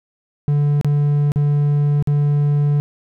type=tone with dropouts; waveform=triangle; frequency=145.6 Hz; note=D3; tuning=15 cents flat; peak=-11 dBFS; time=0.48-2.8 s; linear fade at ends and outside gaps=0 ms; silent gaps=0.812-0.846 / 1.319-1.359 / 2.025-2.073 s; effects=none